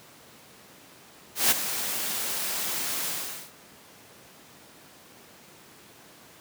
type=noise with ADSR envelope; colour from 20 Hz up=white; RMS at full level=-19 dBFS; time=1.35-3.52 s; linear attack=160 ms; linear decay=21 ms; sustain=-11 dB; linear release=450 ms; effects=pink hiss -51 dBFS RMS until 6.4 s + high-pass 150 Hz 12 dB/octave